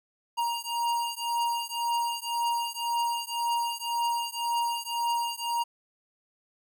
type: beating tone pair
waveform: square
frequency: 940 / 941.9 Hz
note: A#5 / A#5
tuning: +14 / +18 cents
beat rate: 1.9 Hz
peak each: -31 / -31 dBFS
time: 0.37-5.64 s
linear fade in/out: 20 ms
effects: none